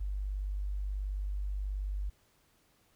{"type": "tone", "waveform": "sine", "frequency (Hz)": 49.29, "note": "G1", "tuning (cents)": 10, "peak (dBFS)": -32, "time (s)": [0, 2.1], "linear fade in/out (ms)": 10, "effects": ["pink hiss -69 dBFS RMS until 2.95 s"]}